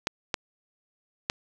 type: clicks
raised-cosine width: 0.2 ms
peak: -8 dBFS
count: 3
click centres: 0.071 / 0.342 / 1.299 s
effects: none